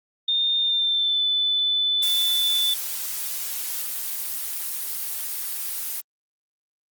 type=tone with pitch glide; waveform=sine; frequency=3634 to 3504 Hz; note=A#7 to A7; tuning=-45 to -8 cents; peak=-19 dBFS; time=0.28-2.74 s; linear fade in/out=5 ms; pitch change=-63 cents; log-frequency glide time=0.58-1.24 s
type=noise; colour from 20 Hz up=blue; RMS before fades=-29 dBFS; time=2.02-6.01 s; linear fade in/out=10 ms
effects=Opus 24 kbps